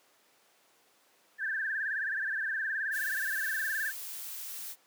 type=tone with vibrato; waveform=sine; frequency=1664 Hz; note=G#6; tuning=3 cents sharp; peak=-30 dBFS; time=1.38-3.93 s; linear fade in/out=50 ms; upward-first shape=sine; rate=19 Hz; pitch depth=130 cents each way
type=noise; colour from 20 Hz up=blue; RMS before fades=-41 dBFS; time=2.91-4.76 s; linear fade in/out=50 ms
effects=pink hiss -65 dBFS RMS until 4.86 s + high-pass 400 Hz 12 dB/octave